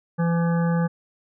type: harmonic tone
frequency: 169 Hz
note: E3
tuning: 43 cents sharp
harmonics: 1 / 3 / 5 / 7 / 9 / 10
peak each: -19 / -29 / -33 / -36 / -38 / -39 dBFS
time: 0.18-0.88 s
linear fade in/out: 20 ms
effects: none